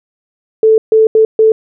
sine tone bursts at uneven times, 440 Hz, A4, in tune, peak -4 dBFS, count 4, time 0.63-0.78 / 0.92-1.07 / 1.15-1.25 / 1.39-1.52 s, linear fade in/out 2 ms, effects none

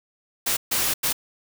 white noise bursts at uneven times, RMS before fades -23 dBFS, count 3, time 0.46-0.57 / 0.71-0.94 / 1.03-1.13 s, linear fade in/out 10 ms, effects none

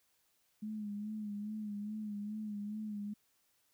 sine tone with vibrato, 210 Hz, G#3, 19 cents sharp, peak -38 dBFS, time 0.62-3.14 s, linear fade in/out 10 ms, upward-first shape sine, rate 2.4 Hz, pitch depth 50 cents each way, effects white hiss -75 dBFS RMS until 3.73 s

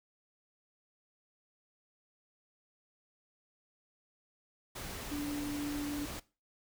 sine tone in noise, 291.1 Hz, D4, 15 cents flat, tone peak -34 dBFS, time 5.11-6.06 s, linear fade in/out 10 ms, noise pink, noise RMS -43 dBFS, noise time 4.75-6.2 s, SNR +6 dB, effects noise-tail reverb RT60 0.3 s tail -19 dB re dry

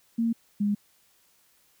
sine tone pair in turn, 230 / 205.2 Hz, A#3 / G#3, -23 / -21 cents, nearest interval major second, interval 198 cents, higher first, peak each -22 dBFS, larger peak neither, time 0.18-0.33 / 0.6-0.75 s, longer neither, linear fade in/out 10 ms, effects white hiss -64 dBFS RMS until 1.8 s

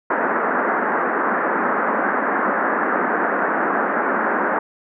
white band-pass noise, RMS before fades -20 dBFS, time 0.1-4.59 s, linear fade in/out 5 ms, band 200 to 1700 Hz, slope 48 dB/octave, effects none

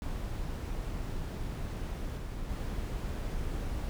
brown noise with level steps, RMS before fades -36 / -38 / -35 dBFS, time 0.02-3.89 s, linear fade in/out 0 ms, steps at 2.17 / 2.49 s, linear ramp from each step 5 ms, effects none

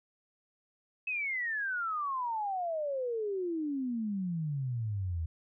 sine exponential sweep, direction down, 2600 to 78.6 Hz, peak -31 dBFS, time 1.07-5.26 s, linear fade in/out 5 ms, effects none

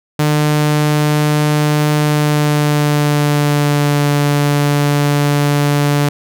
sawtooth tone with pitch glide, 149.9 to 144.96 Hz, D3 to D3, +36 to -22 cents, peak -7 dBFS, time 0.19-6.09 s, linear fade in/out 5 ms, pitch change -58 cents, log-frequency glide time 1.96-4.1 s, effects none

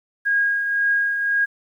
sine tone with tremolo, 1634 Hz, G#6, 29 cents flat, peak -15 dBFS, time 0.25-1.46 s, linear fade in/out 20 ms, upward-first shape triangle, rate 1.9 Hz, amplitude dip 50%, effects 9-bit

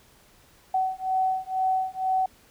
sine beating tone pair, 753 / 755.1 Hz, F#5 / F#5, +30 / +35 cents, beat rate 2.1 Hz, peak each -26 dBFS, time 0.74-2.26 s, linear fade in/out 5 ms, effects pink hiss -57 dBFS RMS until 2.5 s

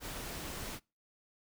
pink noise, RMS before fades -42 dBFS, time 0-0.8 s, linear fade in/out 50 ms, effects noise-tail reverb RT60 0.3 s tail -26 dB re dry

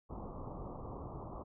pink low-pass noise, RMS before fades -45 dBFS, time 0.09-1.44 s, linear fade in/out 20 ms, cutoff 1200 Hz, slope 96 dB/octave, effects none

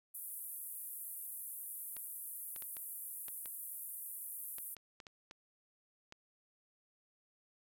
pink band-pass noise, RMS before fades -46 dBFS, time 0.14-4.75 s, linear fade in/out 10 ms, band 10000 to 15000 Hz, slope 48 dB/octave
clicks, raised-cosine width 0.2 ms, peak -33 dBFS, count 12, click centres 1.967 / 2.562 / 2.623 / 2.768 / 3.283 / 3.458 / 4.584 / 4.767 / 5.002 / 5.068 / 5.311 / 6.124 s
effects none

